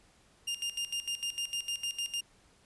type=tone with tremolo; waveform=sawtooth; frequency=2809 Hz; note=F7; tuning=9 cents sharp; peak=-28 dBFS; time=0.47-2.21 s; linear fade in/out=10 ms; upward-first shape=square; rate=6.6 Hz; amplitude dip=80%; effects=pink hiss -64 dBFS RMS until 2.65 s + resampled to 24000 Hz